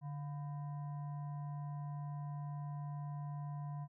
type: tone with frequency modulation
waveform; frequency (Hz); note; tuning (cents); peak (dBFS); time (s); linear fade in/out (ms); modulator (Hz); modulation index
sine; 146.3; D3; -6; -40; 0.01-3.88; 50; 854; 0.37
effects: none